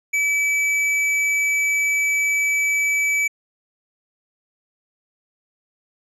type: tone with hard clipping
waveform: triangle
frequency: 2299 Hz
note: D7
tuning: 37 cents flat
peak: -19 dBFS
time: 0.13-3.28 s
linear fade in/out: 10 ms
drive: 14 dB
effects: low-pass 11000 Hz 12 dB/octave